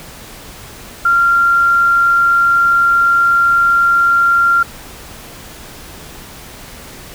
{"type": "tone", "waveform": "sine", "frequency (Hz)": 1384, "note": "F6", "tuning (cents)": -16, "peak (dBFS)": -8, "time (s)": [1.05, 4.63], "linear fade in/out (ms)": 5, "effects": ["pink hiss -34 dBFS RMS until 7.14 s"]}